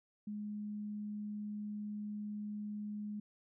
sine tone, 208.9 Hz, G#3, 10 cents sharp, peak -39 dBFS, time 0.27-3.2 s, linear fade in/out 5 ms, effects none

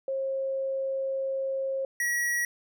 sine / square tone pair in turn, 537 / 1917.2 Hz, C5 / A#6, +45 / +48 cents, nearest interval octave + minor seventh, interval 2203 cents, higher second, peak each -27 / -26 dBFS, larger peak second, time 0.08-1.85 / 2-2.45 s, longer first, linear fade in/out 2 ms, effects none

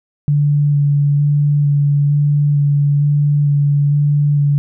sine tone with vibrato, 144.8 Hz, D3, 24 cents flat, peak -10 dBFS, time 0.28-4.58 s, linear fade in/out 0 ms, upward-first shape square, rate 1.1 Hz, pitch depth 12 cents each way, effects none

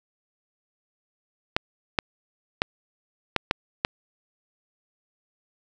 clicks, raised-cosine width 0.3 ms, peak -4 dBFS, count 6, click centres 1.565 / 1.988 / 2.619 / 3.363 / 3.511 / 3.849 s, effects none

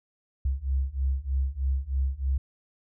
sine beating tone pair, 65.41 / 68.61 Hz, C2 / C#2, 0 / -17 cents, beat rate 3.2 Hz, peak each -28 / -27 dBFS, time 0.45-2.38 s, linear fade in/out 5 ms, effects none

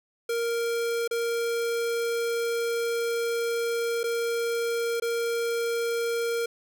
square tone with dropouts, 466.2 Hz, A#4, in tune, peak -26 dBFS, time 0.29-6.46 s, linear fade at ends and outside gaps 5 ms, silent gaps 1.077-1.11 / 4.033-4.039 / 5-5.021 s, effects none

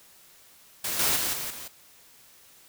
white noise with level steps, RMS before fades -30 / -24 / -28 / -33 / -40 dBFS, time 0.84-1.68 s, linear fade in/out 5 ms, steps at 0.99 / 1.16 / 1.33 / 1.5 s, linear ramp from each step 5 ms, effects white hiss -55 dBFS RMS until 2.68 s

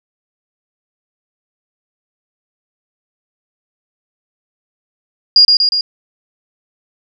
sine tone with echo, 4843 Hz, D#8, 48 cents flat, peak -3 dBFS, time 5.36-5.45 s, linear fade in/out 2 ms, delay 120 ms, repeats 3, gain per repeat -3 dB, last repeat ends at 5.81 s, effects none

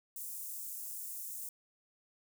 white high-pass noise, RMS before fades -43 dBFS, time 0.16-1.49 s, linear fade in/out 2 ms, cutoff 7500 Hz, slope 24 dB/octave, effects none

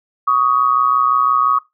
sine tone pair together, 1124.2 / 1250 Hz, C#6 / D#6, +24 / +8 cents, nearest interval major second, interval 184 cents, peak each -14 dBFS, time 0.27-1.59 s, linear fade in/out 10 ms, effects noise-tail reverb RT60 0.2 s tail -21 dB re dry

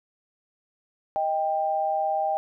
sine tone pair together, 627 / 790 Hz, D#5 / G5, +13 / +13 cents, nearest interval major third, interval 400 cents, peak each -27 / -24 dBFS, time 1.16-2.37 s, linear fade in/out 0 ms, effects none

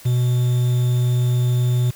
triangle tone with quantisation, 123.47 Hz, B2, in tune, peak -13 dBFS, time 0.05-1.91 s, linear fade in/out 10 ms, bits 6, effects white hiss -44 dBFS RMS until 1.95 s

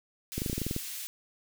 white high-pass noise, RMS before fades -39 dBFS, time 0.32-1.07 s, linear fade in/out 0 ms, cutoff 2200 Hz, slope 12 dB/octave
clicks, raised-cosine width 3 ms, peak -19 dBFS, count 10, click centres 0.38 / 0.419 / 0.462 / 0.498 / 0.53 / 0.58 / 0.617 / 0.666 / 0.711 / 0.764 s
effects none

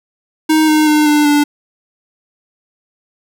square tone with pitch steps, 312.9 / 307.7 / 302.6 / 297.6 / 292.6 Hz, D#4 / D#4 / D#4 / D4 / D4, +10 / -19 / -48 / +23 / -6 cents, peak -9 dBFS, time 0.49-1.44 s, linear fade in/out 10 ms, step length 190 ms, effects none

